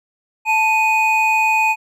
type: tone pair together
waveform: triangle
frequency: 880 / 2487 Hz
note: A5 / D#7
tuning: 0 / -1 cents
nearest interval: octave + tritone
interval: 1799 cents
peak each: -14 dBFS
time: 0.45-1.76 s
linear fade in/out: 50 ms
effects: none